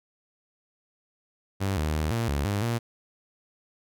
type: tone with pitch steps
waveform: sawtooth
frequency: 97.5 / 76.8 / 77.3 / 115.7 / 71.1 / 101.4 / 117.3 Hz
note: G2 / D#2 / D#2 / A#2 / C#2 / G#2 / A#2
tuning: -9 / -22 / -11 / -13 / +45 / -41 / +11 cents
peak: -21 dBFS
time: 1.6-2.79 s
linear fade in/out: 20 ms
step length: 170 ms
effects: none